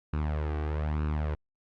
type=tone with flanger; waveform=sawtooth; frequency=75.9 Hz; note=D#2; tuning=42 cents flat; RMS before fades=-30 dBFS; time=0.13-1.35 s; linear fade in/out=5 ms; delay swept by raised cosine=0.74 to 2.64 ms; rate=1.1 Hz; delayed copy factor=+0.65; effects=low-pass 2000 Hz 12 dB/octave + Opus 48 kbps